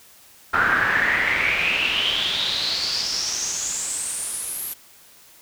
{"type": "noise with band-pass filter sweep", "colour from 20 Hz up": "brown", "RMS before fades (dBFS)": -23, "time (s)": [0.53, 4.74], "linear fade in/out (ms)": 10, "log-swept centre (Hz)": [1400, 12000], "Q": 7.5, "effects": ["white hiss -50 dBFS RMS until 5.41 s"]}